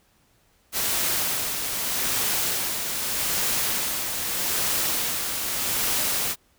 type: noise with tremolo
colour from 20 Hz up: white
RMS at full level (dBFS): -24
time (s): 0.72-6.36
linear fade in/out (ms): 50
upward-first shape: sine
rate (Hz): 0.81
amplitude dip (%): 40
effects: pink hiss -63 dBFS RMS until 6.58 s